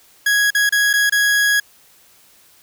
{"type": "tone with dropouts", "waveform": "40% pulse", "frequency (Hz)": 1661.2, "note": "G#6", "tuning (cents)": 0, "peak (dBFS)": -12, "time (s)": [0.26, 1.6], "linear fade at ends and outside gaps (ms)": 5, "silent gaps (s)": [[0.505, 0.548], [0.693, 0.723], [0.931, 0.936], [1.097, 1.122]], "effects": ["white hiss -51 dBFS RMS until 2.62 s"]}